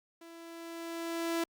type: tone with level ramp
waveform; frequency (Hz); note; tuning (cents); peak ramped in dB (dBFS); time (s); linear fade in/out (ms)
sawtooth; 333.7; E4; +21; -46 to -25; 0.21-1.44; 5
effects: Opus 48 kbps